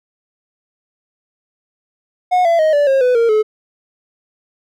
triangle tone with pitch steps, 727 / 674.4 / 625.6 / 580.4 / 538.4 / 499.4 / 463.3 / 429.8 Hz, F#5 / E5 / D#5 / D5 / C5 / B4 / A#4 / A4, -31 / +39 / +9 / -21 / +49 / +19 / -11 / -41 cents, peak -8 dBFS, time 2.31-3.43 s, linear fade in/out 20 ms, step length 140 ms, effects none

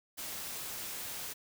white noise, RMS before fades -41 dBFS, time 0.17-1.34 s, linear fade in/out 20 ms, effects none

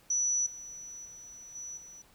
sine tone with level steps, 5920 Hz, F#8, in tune, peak -26 / -42 / -46 / -39 / -47 dBFS, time 0.1-2.02 s, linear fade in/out 5 ms, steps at 0.46 / 1.05 / 1.55 / 1.77 s, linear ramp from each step 5 ms, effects pink hiss -62 dBFS RMS until 2.14 s

